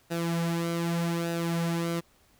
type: tone with flanger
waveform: sawtooth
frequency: 168.7 Hz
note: E3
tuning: 40 cents sharp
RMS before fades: -29 dBFS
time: 0.1-2.01 s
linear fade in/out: 20 ms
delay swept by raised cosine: 0.91 to 4.81 ms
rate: 0.83 Hz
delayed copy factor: -0.65
effects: pink hiss -63 dBFS RMS until 2.39 s